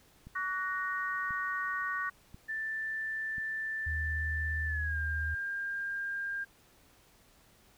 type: click train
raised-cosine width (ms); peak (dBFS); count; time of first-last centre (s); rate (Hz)
5; -35; 4; 0.27-3.382; 0.964
type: chord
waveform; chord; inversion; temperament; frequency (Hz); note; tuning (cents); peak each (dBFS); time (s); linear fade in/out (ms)
sine; F# major; second; equal with one note detuned; 1134.6 / 1480 / 1864.7; C#6 / F#6 / A#6; +40 / 0 / 0; -36; 0.35-2.1; 10
type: tone with pitch glide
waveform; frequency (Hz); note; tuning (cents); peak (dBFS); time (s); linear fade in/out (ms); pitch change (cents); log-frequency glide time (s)
sine; 1768 to 1602.6; A6 to G6; +8 to +38; -33; 2.48-6.45; 20; -170; 4.65-4.98
type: tone with vibrato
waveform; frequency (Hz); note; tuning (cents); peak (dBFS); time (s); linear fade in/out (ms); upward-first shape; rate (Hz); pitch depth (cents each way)
sine; 77.78; D#2; 0; -33; 3.86-5.35; 10; sine; 17; 21
effects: pink hiss -63 dBFS RMS until 7.77 s